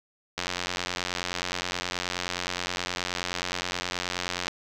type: click train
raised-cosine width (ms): 0.2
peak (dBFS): -11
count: 368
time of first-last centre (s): 0.38-4.481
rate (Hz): 89.5
effects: none